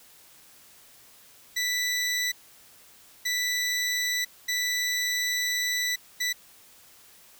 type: tone bursts at uneven times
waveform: 20% pulse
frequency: 1975.5 Hz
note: B6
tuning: in tune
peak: -20 dBFS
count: 4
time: 1.56-2.32 / 3.25-4.25 / 4.48-5.96 / 6.2-6.33 s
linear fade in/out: 10 ms
effects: white hiss -54 dBFS RMS until 7.39 s